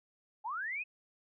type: linear sweep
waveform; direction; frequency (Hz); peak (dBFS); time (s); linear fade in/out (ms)
sine; up; 794 to 2589; -35; 0.44-0.84; 20
effects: none